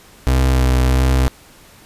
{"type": "tone with vibrato", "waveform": "35% pulse", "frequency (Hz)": 64.2, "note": "C2", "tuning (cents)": -32, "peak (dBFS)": -10, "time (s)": [0.27, 1.28], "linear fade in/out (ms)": 0, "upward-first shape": "sine", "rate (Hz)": 1.5, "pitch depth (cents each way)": 23, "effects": ["pink hiss -45 dBFS RMS until 1.85 s", "resampled to 32000 Hz"]}